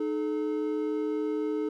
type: tone pair together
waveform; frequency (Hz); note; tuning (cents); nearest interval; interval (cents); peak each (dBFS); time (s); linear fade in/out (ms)
triangle; 306.5 / 430.4; D#4 / A4; -26 / -38; tritone; 588; -28; 0-1.69; 5
effects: none